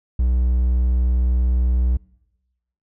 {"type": "tone", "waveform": "triangle", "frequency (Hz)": 61.74, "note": "B1", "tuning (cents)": 0, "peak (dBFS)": -13, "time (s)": [0.19, 1.97], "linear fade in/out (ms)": 5, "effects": ["noise-tail reverb RT60 1.0 s tail -24 dB re dry"]}